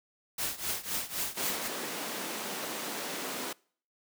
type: noise with tremolo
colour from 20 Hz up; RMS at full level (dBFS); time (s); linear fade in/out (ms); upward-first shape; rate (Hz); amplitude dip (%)
white; -31; 0.38-1.68; 5; triangle; 3.9; 90
type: high-pass noise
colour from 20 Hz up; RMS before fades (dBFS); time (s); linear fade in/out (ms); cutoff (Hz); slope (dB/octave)
pink; -37; 1.37-3.53; 5; 220; 24
effects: noise-tail reverb RT60 0.5 s tail -25 dB re dry